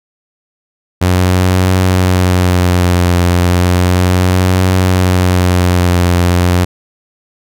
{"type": "tone with vibrato", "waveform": "sawtooth", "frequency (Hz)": 90.4, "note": "F#2", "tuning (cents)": -40, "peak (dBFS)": -4, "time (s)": [1.01, 6.65], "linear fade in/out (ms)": 10, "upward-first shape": "triangle", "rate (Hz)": 0.34, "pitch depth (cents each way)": 49, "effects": []}